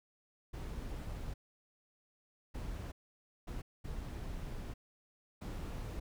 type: noise bursts at uneven times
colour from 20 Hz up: brown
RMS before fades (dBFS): -42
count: 5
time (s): 0.53-1.34 / 2.54-2.92 / 3.47-3.62 / 3.84-4.74 / 5.41-6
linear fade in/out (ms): 10
effects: none